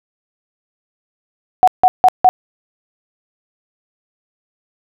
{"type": "tone bursts", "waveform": "sine", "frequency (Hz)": 740, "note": "F#5", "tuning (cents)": 0, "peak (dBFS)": -4, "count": 4, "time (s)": [1.63, 2.29], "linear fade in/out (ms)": 0, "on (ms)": 45, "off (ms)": 160, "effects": []}